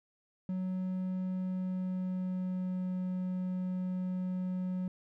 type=tone with pitch glide; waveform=triangle; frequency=185.3 to 183.6 Hz; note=F#3 to F#3; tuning=+3 to -13 cents; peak=-30 dBFS; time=0.49-4.88 s; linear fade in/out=2 ms; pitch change=-16 cents; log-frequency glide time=1.33-2.93 s; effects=none